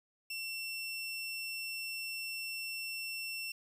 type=tone; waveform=25% pulse; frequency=2700 Hz; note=E7; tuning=41 cents sharp; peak=-34 dBFS; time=0.3-3.52 s; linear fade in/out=5 ms; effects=none